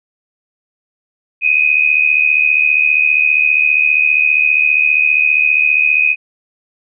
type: tone pair together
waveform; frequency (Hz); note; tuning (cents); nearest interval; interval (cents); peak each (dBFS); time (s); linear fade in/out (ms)
sine; 2471 / 2546; D#7 / D#7; -13 / +39; minor second; 52; -12; 1.41-6.16; 50
effects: none